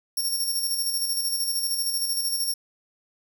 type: tone with tremolo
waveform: 15% pulse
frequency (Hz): 5510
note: F8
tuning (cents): -24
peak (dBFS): -17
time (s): 0.17-2.54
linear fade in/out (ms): 5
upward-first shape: square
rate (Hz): 13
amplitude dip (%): 40
effects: none